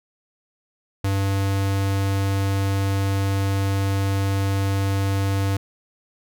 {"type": "tone", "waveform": "square", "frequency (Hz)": 98, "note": "G2", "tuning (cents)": 0, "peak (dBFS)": -20, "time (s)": [1.04, 5.57], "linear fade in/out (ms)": 5, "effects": []}